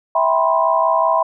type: chord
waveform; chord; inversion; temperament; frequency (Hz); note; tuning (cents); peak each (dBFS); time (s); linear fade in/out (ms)
sine; C major seventh; first; just; 654.1 / 784.9 / 981.1 / 1046.5; E5 / G5 / B5 / C6; -14 / +2 / -12 / 0; -17 / -22 / -17 / -19; 0.15-1.23; 5
effects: none